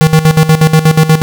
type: tone with tremolo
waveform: square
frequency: 157.9 Hz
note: D#3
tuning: 26 cents sharp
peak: -3 dBFS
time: 0.01-1.22 s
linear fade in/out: 0 ms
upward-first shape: square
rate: 8.3 Hz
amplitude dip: 75%
effects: none